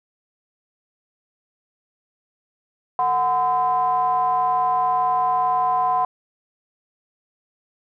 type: ring-modulated tone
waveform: triangle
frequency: 141.1 Hz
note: C#3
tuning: 31 cents sharp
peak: -12 dBFS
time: 2.99-6.05 s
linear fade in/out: 2 ms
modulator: 879 Hz
effects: none